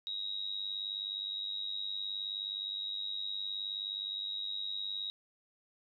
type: tone with amplitude modulation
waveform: sine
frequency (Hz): 3804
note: A#7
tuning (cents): +34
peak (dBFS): -32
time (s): 0.07-5.1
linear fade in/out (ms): 0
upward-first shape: sine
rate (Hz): 99.3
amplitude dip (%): 80
effects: none